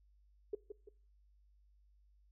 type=tone with echo; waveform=sine; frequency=415.3 Hz; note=G#4; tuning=in tune; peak=-34 dBFS; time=0.53-0.55 s; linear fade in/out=5 ms; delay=170 ms; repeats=2; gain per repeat=-8 dB; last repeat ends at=0.89 s; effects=noise-tail reverb RT60 0.4 s tail -21 dB re dry + added 50 Hz sine -65 dBFS peak until 2.31 s